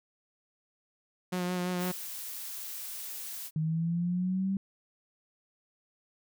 sawtooth tone with vibrato, 180 Hz, F#3, 47 cents flat, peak -26 dBFS, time 1.32-1.92 s, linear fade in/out 10 ms, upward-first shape sine, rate 5.9 Hz, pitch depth 22 cents each way
blue noise, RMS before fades -40 dBFS, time 1.78-3.51 s, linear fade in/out 50 ms
sine linear sweep, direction up, 155 to 196 Hz, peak -27 dBFS, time 3.56-4.57 s, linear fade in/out 2 ms
effects none

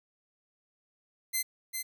5% pulse tone with echo, 2065 Hz, C7, 23 cents flat, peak -18 dBFS, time 1.33-1.43 s, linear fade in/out 20 ms, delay 400 ms, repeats 1, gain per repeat -5 dB, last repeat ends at 1.83 s, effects none

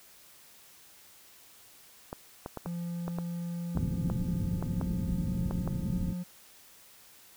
clicks, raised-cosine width 1 ms, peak -22 dBFS, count 12, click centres 2.129 / 2.461 / 2.573 / 2.66 / 3.08 / 3.186 / 3.773 / 4.1 / 4.626 / 4.813 / 5.51 / 5.676 s
triangle tone with pitch glide, 172 to 177.86 Hz, F3 to F3, -26 to +32 cents, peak -31 dBFS, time 2.65-6.24 s, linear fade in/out 20 ms, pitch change +58 cents, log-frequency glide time 3.81-5.46 s
white low-pass noise, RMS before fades -33 dBFS, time 3.75-6.13 s, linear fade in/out 2 ms, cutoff 210 Hz, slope 24 dB/octave
effects white hiss -56 dBFS RMS until 7.36 s

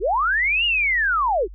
sine linear two-way sweep, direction up then down, 319.2 to 2893 to 319.2 Hz, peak -17 dBFS, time 0-1.48 s, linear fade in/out 50 ms, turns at 0.65 s, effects added 48 Hz sine -36 dBFS peak until 1.54 s

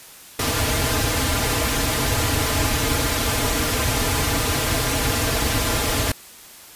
pink noise with comb filter, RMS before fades -21 dBFS, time 0.39-6.12 s, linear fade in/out 5 ms, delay 5.4 ms, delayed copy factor -0.95, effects white hiss -43 dBFS RMS until 6.75 s + resampled to 32000 Hz

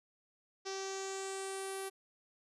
sawtooth tone with low-pass filter sweep, 386.7 Hz, G4, 24 cents flat, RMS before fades -41 dBFS, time 0.65-1.9 s, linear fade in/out 20 ms, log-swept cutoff 5600 to 11000 Hz, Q 4.6, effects none

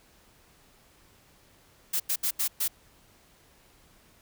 blue noise bursts at uneven times, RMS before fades -27 dBFS, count 5, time 1.93-2 / 2.09-2.16 / 2.23-2.31 / 2.39-2.48 / 2.6-2.68 s, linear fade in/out 10 ms, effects pink hiss -60 dBFS RMS until 4.21 s

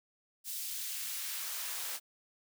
white noise with high-pass filter sweep, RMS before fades -39 dBFS, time 0.44-2 s, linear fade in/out 50 ms, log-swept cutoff 4400 to 550 Hz, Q 0.7, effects none

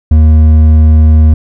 triangle tone with hard clipping, 77.78 Hz, D#2, in tune, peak -3 dBFS, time 0.11-1.34 s, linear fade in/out 5 ms, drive 9 dB, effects none

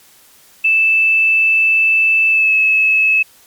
sine tone with pitch glide, 2637 to 2592 Hz, E7 to E7, 0 to -30 cents, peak -9 dBFS, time 0.64-3.23 s, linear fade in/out 10 ms, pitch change -30 cents, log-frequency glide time 2.3-2.53 s, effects white hiss -47 dBFS RMS until 3.46 s + MP3 96 kbps

